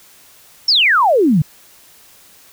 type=exponential sweep; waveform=sine; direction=down; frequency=5588 to 138.3 Hz; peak=-9 dBFS; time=0.68-1.42 s; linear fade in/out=5 ms; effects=white hiss -46 dBFS RMS until 2.52 s